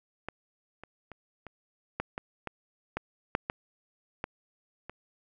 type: clicks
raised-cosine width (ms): 0.5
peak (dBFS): -20 / -29 / -29 / -28 / -15 / -20 / -20 / -16 / -10 / -15 / -17 / -25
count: 12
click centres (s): 0.286 / 0.836 / 1.117 / 1.467 / 2 / 2.179 / 2.473 / 2.97 / 3.351 / 3.499 / 4.241 / 4.896
effects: none